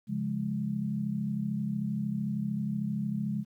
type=chord; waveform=sine; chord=Db major; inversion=none; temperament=equal; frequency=138.59 / 174.61 / 207.7 Hz; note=Db3 / F3 / Ab3; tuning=0 / 0 / 0 cents; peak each=-35 / -36 / -31 dBFS; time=0.07-3.45 s; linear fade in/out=50 ms; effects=11-bit